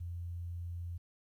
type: tone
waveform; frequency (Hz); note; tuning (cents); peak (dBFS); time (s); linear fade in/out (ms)
sine; 86.4; F2; -18; -38; 0-0.98; 10
effects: 12-bit